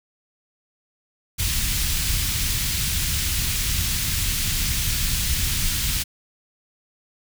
pink band-stop noise, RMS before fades -23 dBFS, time 1.38-6.04 s, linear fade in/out 20 ms, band 120 to 2700 Hz, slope 12 dB/octave, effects none

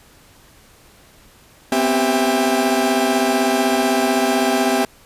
40% pulse tone cluster, 247.8 / 263.7 / 392.2 / 658 / 805 Hz, B3 / C4 / G4 / E5 / G5, +6 / +14 / +1 / -3 / +46 cents, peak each -21 dBFS, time 1.72-4.85 s, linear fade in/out 2 ms, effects pink hiss -49 dBFS RMS until 5.05 s + resampled to 32000 Hz

